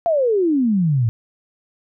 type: exponential sweep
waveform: sine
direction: down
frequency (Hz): 702 to 108.2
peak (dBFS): -14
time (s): 0.06-1.09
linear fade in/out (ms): 0
effects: none